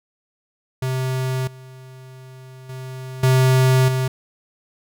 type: tone with level steps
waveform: square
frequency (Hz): 130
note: C3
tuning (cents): -11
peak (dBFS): -21 / -39 / -31 / -13 / -19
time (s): 0.82-4.08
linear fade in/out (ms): 5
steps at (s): 1.47 / 2.69 / 3.23 / 3.88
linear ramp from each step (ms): 5
effects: none